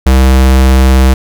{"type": "tone", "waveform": "square", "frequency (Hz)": 65.41, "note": "C2", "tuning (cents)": 0, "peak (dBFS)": -4, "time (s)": [0.06, 1.14], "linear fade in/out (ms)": 5, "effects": []}